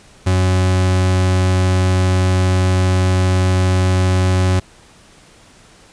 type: tone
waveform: 40% pulse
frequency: 92.5 Hz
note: F#2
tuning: in tune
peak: -11 dBFS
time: 0.26-4.6 s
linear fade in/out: 10 ms
effects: pink hiss -46 dBFS RMS until 5.92 s + resampled to 22050 Hz